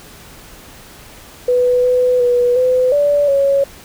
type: tone with pitch steps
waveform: sine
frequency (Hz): 495.3 / 499.6 / 487.8 / 507 / 579 / 554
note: B4 / B4 / B4 / B4 / D5 / C#5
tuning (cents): +5 / +20 / -21 / +45 / -25 / -1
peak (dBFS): -10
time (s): 1.48-3.64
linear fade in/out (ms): 5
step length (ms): 360
effects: pink hiss -39 dBFS RMS until 3.84 s